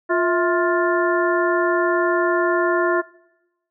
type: harmonic tone with a mistuned harmonic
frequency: 351.2 Hz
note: F4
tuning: 10 cents sharp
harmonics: 1 / 2 / 3 / 4 / 5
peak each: -19 / -22 / -24 / -25 / -26 dBFS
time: 0.09-3.02 s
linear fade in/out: 20 ms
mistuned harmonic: 2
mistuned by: -120 cents
effects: noise-tail reverb RT60 0.9 s tail -22 dB re dry